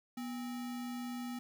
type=tone with sample-and-hold; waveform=sine; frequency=243.9 Hz; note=B3; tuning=21 cents flat; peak=-38 dBFS; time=0.17-1.39 s; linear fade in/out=5 ms; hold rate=1050 Hz; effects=none